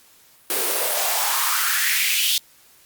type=noise with high-pass filter sweep; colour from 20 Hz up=white; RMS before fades=-21 dBFS; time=0.5-2.38 s; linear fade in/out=2 ms; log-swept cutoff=340 to 3400 Hz; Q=3.9; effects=white hiss -53 dBFS RMS until 2.85 s + Opus 48 kbps